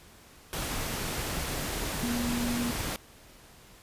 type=tone in noise; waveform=sine; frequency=240 Hz; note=B3; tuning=49 cents flat; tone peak=-29 dBFS; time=2.03-2.71 s; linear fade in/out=0 ms; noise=pink; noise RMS=-33 dBFS; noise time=0.53-2.96 s; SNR=+1 dB; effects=pink hiss -54 dBFS RMS until 3.82 s + resampled to 32000 Hz